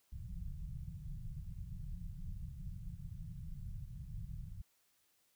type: low-pass noise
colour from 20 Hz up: pink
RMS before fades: -45 dBFS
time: 0.12-4.62 s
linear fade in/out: 10 ms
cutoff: 180 Hz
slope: 96 dB/octave
effects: white hiss -75 dBFS RMS until 5.35 s